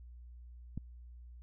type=click; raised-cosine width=5 ms; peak=-26 dBFS; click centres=0.776 s; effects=added 60 Hz sine -49 dBFS peak until 1.42 s